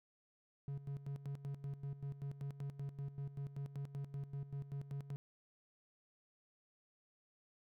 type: tone with tremolo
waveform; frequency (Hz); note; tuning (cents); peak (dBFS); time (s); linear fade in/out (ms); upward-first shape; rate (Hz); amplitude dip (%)
triangle; 140; C#3; +18; -38; 0.68-5.16; 0; square; 5.2; 75
effects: none